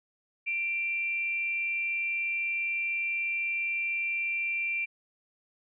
sine tone pair together, 2357 / 2707 Hz, D7 / E7, +6 / +45 cents, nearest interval major second, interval 239 cents, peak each -28 / -39 dBFS, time 0.46-4.86 s, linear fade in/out 20 ms, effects none

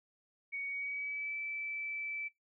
sine tone with pitch glide, 2238 to 2317 Hz, C#7 to D7, +16 to -24 cents, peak -36 dBFS, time 0.52-2.29 s, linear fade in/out 20 ms, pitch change +60 cents, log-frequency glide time 0.66-1.37 s, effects noise-tail reverb RT60 0.2 s tail -24 dB re dry

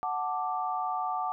sine chord, D major, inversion first, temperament equal, 740 / 880 / 1174.7 Hz, F#5 / A5 / D6, 0 / 0 / 0 cents, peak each -32 / -34 / -33 dBFS, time 0.03-1.32 s, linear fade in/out 0 ms, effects none

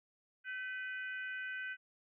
harmonic tone with a mistuned harmonic, 495.4 Hz, B4, 5 cents sharp, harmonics 3 / 4 / 5 / 6, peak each -40 / -49 / -49 / -56 dBFS, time 0.44-1.77 s, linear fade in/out 50 ms, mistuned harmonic 3, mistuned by +49 cents, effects none

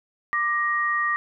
sine tone pair together, 1184.3 / 1880 Hz, D6 / A#6, +14 / +14 cents, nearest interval minor sixth, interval 800 cents, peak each -24 / -23 dBFS, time 0.33-1.16 s, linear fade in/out 0 ms, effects none

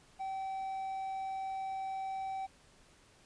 triangle tone, 770 Hz, G5, 31 cents flat, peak -34 dBFS, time 0.19-2.47 s, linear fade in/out 20 ms, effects pink hiss -63 dBFS RMS until 3.25 s + resampled to 22050 Hz

